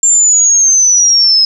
sine linear sweep, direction down, 7360 to 5100 Hz, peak -5 dBFS, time 0.03-1.45 s, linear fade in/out 2 ms, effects none

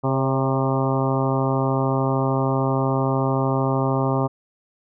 harmonic tone with a mistuned harmonic, 133.2 Hz, C3, 31 cents sharp, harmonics 1 / 2 / 3 / 4 / 5 / 6 / 7 / 8 / 9, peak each -22 / -25 / -27 / -28 / -29 / -30 / -30 / -31 / -32 dBFS, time 0.03-4.28 s, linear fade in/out 20 ms, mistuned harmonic 4, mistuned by +33 cents, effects none

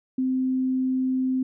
sine tone, 259.1 Hz, C4, 17 cents flat, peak -21 dBFS, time 0.18-1.43 s, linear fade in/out 5 ms, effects none

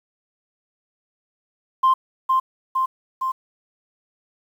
sine tone with echo, 1048 Hz, C6, 2 cents sharp, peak -11 dBFS, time 1.83-1.94 s, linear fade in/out 10 ms, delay 460 ms, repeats 3, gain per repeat -3 dB, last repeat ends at 3.32 s, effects tanh soft clip ceiling -10 dBFS + 8-bit

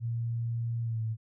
sine tone with pitch glide, 116.54 to 111.34 Hz, A#2 to A2, 0 to +21 cents, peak -29 dBFS, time 0-1.17 s, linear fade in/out 50 ms, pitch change -79 cents, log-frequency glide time 0.82-1.02 s, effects none

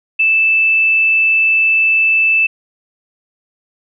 sine tone, 2637 Hz, E7, in tune, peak -9 dBFS, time 0.19-2.47 s, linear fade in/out 10 ms, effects none

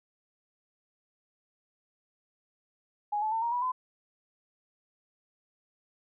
sine tone with pitch steps, 830.6 / 864.9 / 900.6 / 937.7 / 976.4 / 1016.7 Hz, G#5 / A5 / A5 / A#5 / B5 / B5, 0 / -30 / +40 / +10 / -20 / +50 cents, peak -27 dBFS, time 3.12-3.72 s, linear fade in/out 10 ms, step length 100 ms, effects none

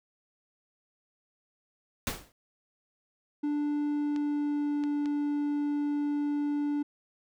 pink noise with exponential decay, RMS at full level -28 dBFS, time 2.07-2.32 s, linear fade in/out 1 ms, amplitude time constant 53 ms
triangle tone with pitch glide, 293.7 to 291.5 Hz, D4 to D4, 0 to -13 cents, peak -25 dBFS, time 3.43-6.83 s, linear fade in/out 10 ms, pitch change -13 cents, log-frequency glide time 3.88-4.96 s
clicks, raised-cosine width 0.2 ms, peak -27 dBFS, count 3, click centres 4.162 / 4.838 / 5.058 s
effects none

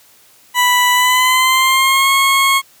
20% pulse tone with pitch glide, 987.8 to 1089.7 Hz, B5 to C#6, 0 to -30 cents, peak -5 dBFS, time 0.54-2.62 s, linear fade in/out 50 ms, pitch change +170 cents, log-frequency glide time 0.92-2.1 s, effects white hiss -48 dBFS RMS until 2.8 s + high-pass 60 Hz 12 dB/octave

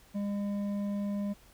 sine tone with hard clipping, 202.6 Hz, G#3, 43 cents flat, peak -32 dBFS, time 0.14-1.34 s, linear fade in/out 20 ms, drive 7 dB, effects added 50 Hz sine -63 dBFS peak until 1.53 s + pink hiss -60 dBFS RMS until 1.53 s

